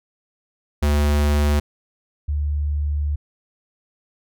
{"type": "tone pair in turn", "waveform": ["square", "sine"], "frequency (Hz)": [73.42, 73.42], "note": ["D2", "D2"], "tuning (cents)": [0, 0], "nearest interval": "unison", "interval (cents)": 0, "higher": "neither", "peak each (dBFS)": [-16, -19], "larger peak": "first", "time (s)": [[0.82, 1.6], [2.28, 3.16]], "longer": "second", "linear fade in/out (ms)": 10, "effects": []}